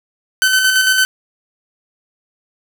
sawtooth tone with tremolo, 1524 Hz, G6, 49 cents flat, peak -6 dBFS, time 0.42-1.05 s, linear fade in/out 0 ms, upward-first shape square, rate 8.9 Hz, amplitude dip 35%, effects none

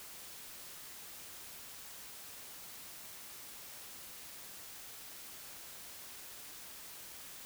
silence, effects white hiss -50 dBFS RMS until 7.45 s

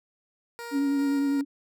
15% pulse tone with tremolo, 470.3 Hz, A#4, 15 cents sharp, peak -30 dBFS, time 0.59-1.41 s, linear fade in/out 0 ms, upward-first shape square, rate 2.5 Hz, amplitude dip 25%
sine tone with vibrato, 280 Hz, C#4, 18 cents sharp, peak -22 dBFS, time 0.71-1.45 s, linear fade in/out 50 ms, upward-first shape sine, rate 9.9 Hz, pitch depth 26 cents each way
effects none

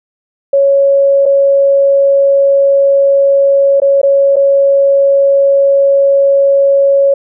sine tone with dropouts, 554.4 Hz, C#5, in tune, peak -5 dBFS, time 0.53-7.14 s, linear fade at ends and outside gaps 5 ms, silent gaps 1.256-1.26 / 3.801-3.818 / 4.016-4.031 / 4.359-4.365 s, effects none

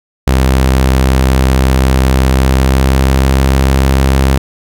sawtooth tone with pitch glide, 65.41 to 66.75 Hz, C2 to C2, 0 to +35 cents, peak -3 dBFS, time 0.27-4.38 s, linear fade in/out 5 ms, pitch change +35 cents, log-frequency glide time 2.28-3.38 s, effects none

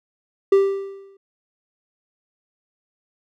triangle tone with exponential decay, 392.4 Hz, G4, 2 cents sharp, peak -7 dBFS, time 0.52-1.17 s, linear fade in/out 5 ms, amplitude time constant 140 ms, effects none

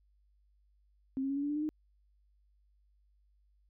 sine tone with pitch steps, 266 / 271.6 / 277.3 / 283.1 / 289.1 / 295.1 / 301.3 / 307.7 Hz, C4 / C#4 / C#4 / C#4 / D4 / D4 / D4 / D#4, +29 / -35 / +1 / +37 / -27 / +8 / +44 / -19 cents, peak -31 dBFS, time 1.17-1.69 s, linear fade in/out 0 ms, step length 65 ms, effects added 50 Hz sine -66 dBFS peak until 3.69 s

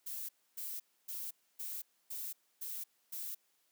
violet noise bursts, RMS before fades -42 dBFS, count 7, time 0.06-3.35 s, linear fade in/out 10 ms, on 230 ms, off 280 ms, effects white hiss -75 dBFS RMS until 3.71 s + high-pass 200 Hz 12 dB/octave

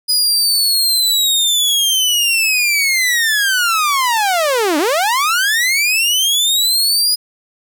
sawtooth linear two-way sweep, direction down then up, 4978 to 280 to 4978 Hz, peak -9 dBFS, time 0.08-7.16 s, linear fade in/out 20 ms, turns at 4.78 s, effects none

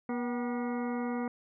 harmonic tone with a mistuned harmonic, 241.2 Hz, B3, 41 cents flat, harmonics 1 / 2 / 3 / 4 / 5 / 6 / 8 / 9, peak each -32 / -38 / -42 / -44 / -46 / -48 / -50 / -51 dBFS, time 0.09-1.28 s, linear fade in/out 2 ms, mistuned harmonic 3, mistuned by +78 cents, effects none

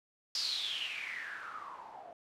blue noise with low-pass filter sweep, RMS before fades -40 dBFS, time 0.35-2.13 s, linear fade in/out 2 ms, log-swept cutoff 4900 to 660 Hz, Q 8.4, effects none

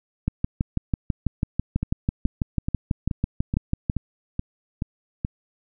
two click trains, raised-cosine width 5 ms, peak -9 / -12 dBFS, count 23 / 9, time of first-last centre 0.28-3.898 / 1.83-5.249 s, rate 6.08 / 2.34 Hz, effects none

